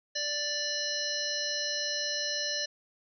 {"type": "harmonic tone", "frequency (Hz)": 587.3, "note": "D5", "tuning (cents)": 0, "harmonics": [1, 3, 5, 7, 9, 10], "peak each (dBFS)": [-39, -37, -40, -34, -36, -39], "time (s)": [0.15, 2.66], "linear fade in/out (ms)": 10, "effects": []}